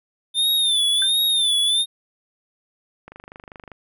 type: tone with vibrato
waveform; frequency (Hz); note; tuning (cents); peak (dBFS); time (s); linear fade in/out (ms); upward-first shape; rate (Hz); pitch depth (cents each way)
square; 3578; A7; +28; -17; 0.34-1.86; 50; sine; 1.4; 92
type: tone with exponential decay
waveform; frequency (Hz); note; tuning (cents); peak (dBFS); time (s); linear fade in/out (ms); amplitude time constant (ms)
sine; 1568; G6; 0; -23; 1.02-1.12; 1; 20
type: click train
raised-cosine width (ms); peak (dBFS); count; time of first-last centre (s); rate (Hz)
0.5; -24; 17; 3.08-3.717; 25.1
effects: none